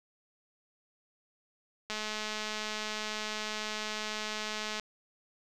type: click train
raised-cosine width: 0.2 ms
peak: -19 dBFS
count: 621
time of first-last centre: 1.9-4.797 s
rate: 214 Hz
effects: none